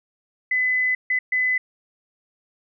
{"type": "tone bursts at uneven times", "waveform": "sine", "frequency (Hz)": 2012, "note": "B6", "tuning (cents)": 32, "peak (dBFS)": -18, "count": 3, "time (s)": [[0.51, 0.95], [1.1, 1.19], [1.32, 1.58]], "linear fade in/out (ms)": 5, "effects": []}